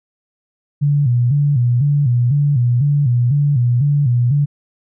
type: tone with vibrato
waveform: sine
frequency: 132.5 Hz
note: C3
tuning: 22 cents sharp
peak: -11 dBFS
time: 0.81-4.46 s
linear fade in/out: 20 ms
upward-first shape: square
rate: 2 Hz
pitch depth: 150 cents each way
effects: none